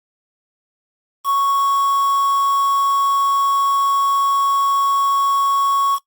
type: tone with quantisation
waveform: triangle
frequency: 1108.7 Hz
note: C#6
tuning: in tune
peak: -12 dBFS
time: 1.24-5.99 s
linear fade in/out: 50 ms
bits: 5
effects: noise-tail reverb RT60 0.1 s tail -20 dB re dry + Opus 32 kbps